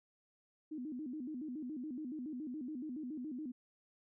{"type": "tone with vibrato", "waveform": "sine", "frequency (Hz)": 277.2, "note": "C#4", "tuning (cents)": 0, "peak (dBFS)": -40, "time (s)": [0.71, 3.52], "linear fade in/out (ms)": 10, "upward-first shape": "square", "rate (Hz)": 7.1, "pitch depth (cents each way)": 190, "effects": []}